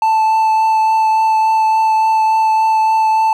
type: tone with vibrato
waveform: triangle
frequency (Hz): 880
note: A5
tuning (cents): 0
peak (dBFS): -8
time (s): 0.02-3.33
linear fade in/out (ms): 2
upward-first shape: triangle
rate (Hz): 3.5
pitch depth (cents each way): 11
effects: none

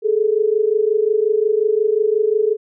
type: tone pair together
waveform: sine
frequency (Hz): 415.3 / 440.9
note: G#4 / A4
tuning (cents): 0 / +4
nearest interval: minor second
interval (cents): 104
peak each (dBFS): -17 / -16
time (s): 0.02-2.57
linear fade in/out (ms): 50
effects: none

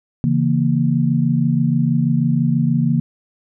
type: chord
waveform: sine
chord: A# diminished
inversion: first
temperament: equal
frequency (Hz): 138.59 / 164.81 / 233.1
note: C#3 / E3 / A#3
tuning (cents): 0 / 0 / 0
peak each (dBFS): -18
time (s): 0.24-3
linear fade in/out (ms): 0
effects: none

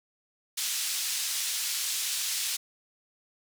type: band-pass noise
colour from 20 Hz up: pink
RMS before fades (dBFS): -31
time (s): 0.57-2.57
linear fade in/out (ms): 10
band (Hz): 3800 to 12000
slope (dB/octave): 12
effects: none

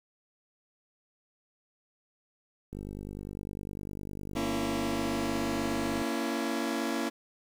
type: click train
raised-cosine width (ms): 3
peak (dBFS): -27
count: 165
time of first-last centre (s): 2.73-6.017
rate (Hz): 49.9
type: chord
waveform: sawtooth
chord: A# diminished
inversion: none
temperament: just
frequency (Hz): 233.1 / 279.7 / 335.6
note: A#3 / C#4 / E4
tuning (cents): 0 / +16 / +31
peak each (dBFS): -30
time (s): 4.35-7.1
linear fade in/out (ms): 20
effects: low-pass 11000 Hz 12 dB/octave + 9-bit

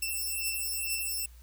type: beating tone pair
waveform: 5% pulse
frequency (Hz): 2674 / 2676.2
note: E7 / E7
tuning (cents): +24 / +26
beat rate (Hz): 2.2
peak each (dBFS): -25 / -24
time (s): 0.02-1.26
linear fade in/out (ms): 5
effects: added 60 Hz sine -49 dBFS peak until 1.42 s + white hiss -62 dBFS RMS until 1.42 s

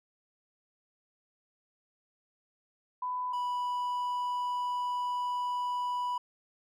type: tone pair in turn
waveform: sine / triangle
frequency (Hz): 998 / 984.8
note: B5 / B5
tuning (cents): +18 / -5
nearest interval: unison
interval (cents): 23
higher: first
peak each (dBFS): -31 / -28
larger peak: second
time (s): 3.02-3.33 / 3.33-6.18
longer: second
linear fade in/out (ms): 5
effects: none

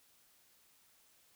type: silence
effects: white hiss -68 dBFS RMS until 1.35 s

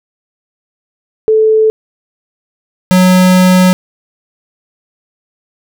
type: tone pair in turn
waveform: sine / square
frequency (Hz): 437.1 / 183.78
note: A4 / F#3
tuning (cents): -11 / -11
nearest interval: octave + minor third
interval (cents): 1500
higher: first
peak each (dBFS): -5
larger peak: neither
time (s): 1.28-1.7 / 2.91-3.73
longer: second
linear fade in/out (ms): 0
effects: none

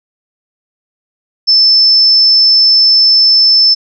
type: tone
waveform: sine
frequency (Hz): 5280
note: E8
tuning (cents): +2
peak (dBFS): -4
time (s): 1.47-3.75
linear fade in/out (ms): 20
effects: none

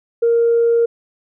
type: tone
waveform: sine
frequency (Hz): 466.2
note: A#4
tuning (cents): 0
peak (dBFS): -10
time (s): 0.22-0.86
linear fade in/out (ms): 10
effects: tanh soft clip ceiling -7 dBFS

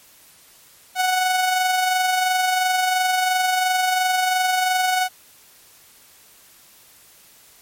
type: tone with amplitude modulation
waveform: sawtooth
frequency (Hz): 740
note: F#5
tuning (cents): 0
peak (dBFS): -12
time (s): 0.95-5.09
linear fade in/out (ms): 50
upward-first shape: sine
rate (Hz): 22.9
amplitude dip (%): 35
effects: white hiss -50 dBFS RMS until 7.61 s + MP3 64 kbps

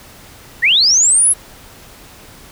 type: linear sweep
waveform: sine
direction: up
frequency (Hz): 1737 to 11000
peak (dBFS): -8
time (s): 0.62-1.34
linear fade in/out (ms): 20
effects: pink hiss -40 dBFS RMS until 2.51 s

